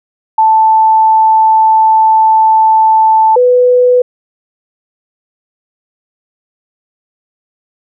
sine tone pair in turn, 880 / 496.2 Hz, A5 / B4, 0 / +8 cents, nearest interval minor seventh, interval 992 cents, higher first, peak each -4 dBFS, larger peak neither, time 0.38-3.36 / 3.36-4.02 s, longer first, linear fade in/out 5 ms, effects none

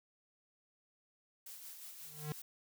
blue noise with tremolo, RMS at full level -49 dBFS, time 1.46-2.42 s, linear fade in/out 5 ms, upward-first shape sine, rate 5.6 Hz, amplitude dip 40%
square tone with exponential growth, 150.7 Hz, D3, 45 cents sharp, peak -36 dBFS, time 2.01-2.32 s, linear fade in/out 0 ms, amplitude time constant 66 ms
effects none

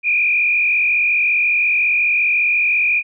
sine tone with frequency modulation, 2430 Hz, D#7, 42 cents flat, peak -13 dBFS, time 0.03-3.03 s, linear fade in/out 50 ms, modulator 45.5 Hz, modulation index 1.7, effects none

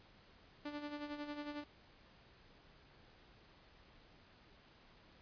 sawtooth tone with tremolo, 293.7 Hz, D4, in tune, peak -37 dBFS, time 0.65-1.64 s, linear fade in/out 5 ms, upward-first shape sine, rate 11 Hz, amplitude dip 60%, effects pink hiss -64 dBFS RMS until 5.21 s + resampled to 11025 Hz

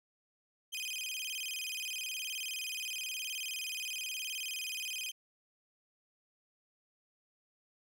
sawtooth tone with vibrato, 2794 Hz, F7, in tune, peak -34 dBFS, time 0.72-5.12 s, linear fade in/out 20 ms, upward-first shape square, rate 19 Hz, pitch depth 200 cents each way, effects none

